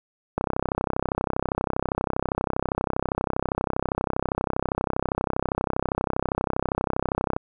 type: click train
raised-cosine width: 1 ms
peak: -9 dBFS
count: 228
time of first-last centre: 0.38-7.365 s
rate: 32.5 Hz
effects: none